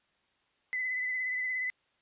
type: tone with vibrato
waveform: sine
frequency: 2015 Hz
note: B6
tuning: 34 cents sharp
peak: -30 dBFS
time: 0.73-1.7 s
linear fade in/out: 0 ms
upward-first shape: sine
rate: 17 Hz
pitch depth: 28 cents each way
effects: white hiss -72 dBFS RMS until 2.01 s + resampled to 8000 Hz